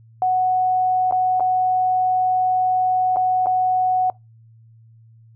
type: tone with dropouts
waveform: sine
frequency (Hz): 740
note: F#5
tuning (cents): 0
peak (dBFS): -15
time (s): 0.22-4.1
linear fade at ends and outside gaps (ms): 1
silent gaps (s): 1.111-1.123 / 1.398-1.405 / 3.161-3.168 / 3.46-3.468
effects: noise-tail reverb RT60 0.2 s tail -23 dB re dry + added 113 Hz sine -46 dBFS peak until 5.35 s